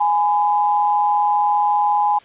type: tone pair together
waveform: sine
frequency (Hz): 831.3 / 1006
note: G#5 / B5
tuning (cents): +1 / +32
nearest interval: minor third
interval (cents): 331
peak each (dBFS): -15 / -20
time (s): 0-2.19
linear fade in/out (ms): 10
effects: white hiss -47 dBFS RMS until 2.24 s + resampled to 8000 Hz